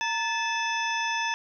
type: harmonic tone with a mistuned harmonic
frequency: 871 Hz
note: A5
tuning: 18 cents flat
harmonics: 1 / 2 / 3 / 4 / 6 / 7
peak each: -29 / -31 / -32 / -36 / -39 / -40 dBFS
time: 0.01-1.34 s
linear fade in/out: 0 ms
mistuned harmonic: 1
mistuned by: +100 cents
effects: none